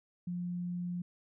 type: tone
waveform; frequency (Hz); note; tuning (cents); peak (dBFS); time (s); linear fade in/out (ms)
sine; 176.6; F3; +20; -34; 0.27-1.02; 5
effects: none